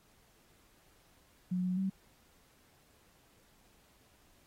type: tone with pitch steps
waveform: sine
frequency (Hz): 181.5 / 182.6 / 191.4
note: F#3 / F#3 / G3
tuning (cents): -33 / -23 / -41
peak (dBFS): -30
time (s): 1.51-1.9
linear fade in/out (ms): 10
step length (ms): 130
effects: pink hiss -67 dBFS RMS until 4.46 s + AAC 48 kbps